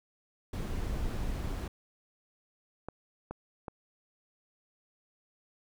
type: noise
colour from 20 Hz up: brown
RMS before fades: -34 dBFS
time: 0.53-1.68 s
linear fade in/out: 5 ms
type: clicks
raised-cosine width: 1 ms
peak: -24 dBFS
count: 3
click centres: 2.886 / 3.31 / 3.682 s
effects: none

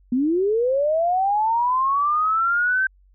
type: linear sweep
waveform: sine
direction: up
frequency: 237.1 to 1562 Hz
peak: -17 dBFS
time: 0.12-2.87 s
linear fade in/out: 5 ms
effects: added 47 Hz sine -52 dBFS peak until 3.14 s

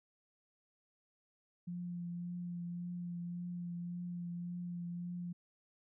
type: tone with vibrato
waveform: sine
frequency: 174.7 Hz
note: F3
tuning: 1 cent sharp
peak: -39 dBFS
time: 1.67-5.33 s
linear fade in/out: 10 ms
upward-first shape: triangle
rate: 1.8 Hz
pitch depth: 20 cents each way
effects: none

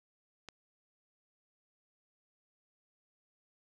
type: click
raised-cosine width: 0.2 ms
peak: -28 dBFS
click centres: 0.487 s
effects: none

